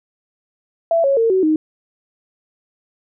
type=tone with pitch steps; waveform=sine; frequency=667 / 551.2 / 455.6 / 376.5 / 311.2 Hz; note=E5 / C#5 / A#4 / F#4 / D#4; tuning=+20 / -10 / -40 / +30 / 0 cents; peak=-12 dBFS; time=0.91-1.56 s; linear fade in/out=2 ms; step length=130 ms; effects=none